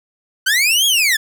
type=linear two-way sweep; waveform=sawtooth; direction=up then down; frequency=1471 to 3358 to 1673 Hz; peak=-9 dBFS; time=0.46-1.17 s; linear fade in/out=10 ms; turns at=0.86 s; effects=none